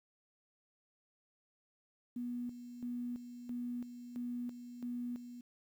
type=tone with tremolo; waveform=sine; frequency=242.9 Hz; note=B3; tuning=29 cents flat; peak=-37 dBFS; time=2.16-5.41 s; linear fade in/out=5 ms; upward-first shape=square; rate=1.5 Hz; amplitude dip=65%; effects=11-bit